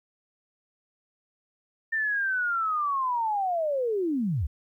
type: linear sweep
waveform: sine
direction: down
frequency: 1807 to 58.1 Hz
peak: -24 dBFS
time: 1.92-4.47 s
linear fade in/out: 10 ms
effects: 11-bit